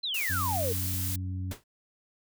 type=exponential sweep; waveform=sine; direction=down; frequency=4200 to 428.6 Hz; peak=-29 dBFS; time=0.03-0.73 s; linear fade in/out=10 ms
type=noise; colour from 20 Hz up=blue; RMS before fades=-34 dBFS; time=0.14-1.16 s; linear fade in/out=5 ms
type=harmonic tone; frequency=92.5 Hz; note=F#2; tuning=in tune; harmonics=1 / 2 / 3; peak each=-31 / -43 / -43 dBFS; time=0.29-1.53 s; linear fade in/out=20 ms
type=noise with exponential decay; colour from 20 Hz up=pink; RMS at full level=-34 dBFS; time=1.51-1.64 s; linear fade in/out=5 ms; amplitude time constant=27 ms
effects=none